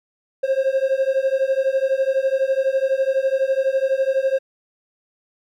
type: beating tone pair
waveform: triangle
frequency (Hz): 528 / 540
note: C5 / C#5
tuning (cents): +16 / -45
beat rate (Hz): 12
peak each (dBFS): -18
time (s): 0.43-4.39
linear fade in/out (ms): 10
effects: none